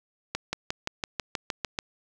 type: accelerating click train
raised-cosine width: 0.2 ms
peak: -11 dBFS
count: 10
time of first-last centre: 0.35-1.789 s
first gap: 180 ms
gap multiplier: 0.97
effects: none